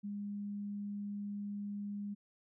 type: tone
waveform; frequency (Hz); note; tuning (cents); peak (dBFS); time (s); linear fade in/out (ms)
sine; 203.8; G#3; -32; -38; 0.03-2.15; 20
effects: none